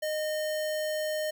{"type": "tone with sample-and-hold", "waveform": "sine", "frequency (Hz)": 616, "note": "D#5", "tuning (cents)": -17, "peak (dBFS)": -28, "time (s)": [0.02, 1.31], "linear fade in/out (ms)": 10, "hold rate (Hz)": 2450, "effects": []}